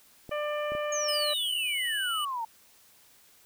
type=clicks; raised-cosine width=2 ms; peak=-28 dBFS; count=3; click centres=0.293 / 0.72 / 0.751 s
type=harmonic tone; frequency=595 Hz; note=D5; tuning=22 cents sharp; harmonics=1 / 2 / 3 / 4 / 5; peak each=-30 / -36 / -40 / -42 / -44 dBFS; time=0.31-1.34 s; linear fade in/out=10 ms
type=exponential sweep; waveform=sine; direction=down; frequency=6645 to 880 Hz; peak=-30 dBFS; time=0.92-2.45 s; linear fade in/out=5 ms
type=tone; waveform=square; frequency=2960 Hz; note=F#7; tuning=in tune; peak=-31 dBFS; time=1.08-2.25 s; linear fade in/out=5 ms
effects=white hiss -59 dBFS RMS until 3.45 s